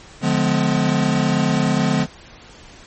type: chord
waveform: square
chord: D diminished seventh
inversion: none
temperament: just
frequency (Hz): 146.83 / 176.2 / 211.4 / 253.7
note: D3 / F3 / Ab3 / Cb4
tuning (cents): 0 / +16 / +31 / +47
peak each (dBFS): -22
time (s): 0.21-2.07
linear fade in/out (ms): 50
effects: pink hiss -43 dBFS RMS until 2.86 s + MP3 32 kbps